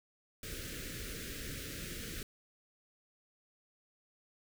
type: band-stop noise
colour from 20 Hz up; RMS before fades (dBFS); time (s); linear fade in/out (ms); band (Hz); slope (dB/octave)
pink; -43; 0.43-2.23; 2; 540 to 1400; 48
effects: none